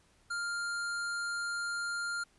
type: tone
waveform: square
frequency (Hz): 1400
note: F6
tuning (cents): +4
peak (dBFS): -34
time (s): 0.3-2.24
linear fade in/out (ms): 10
effects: pink hiss -67 dBFS RMS until 2.38 s + resampled to 24000 Hz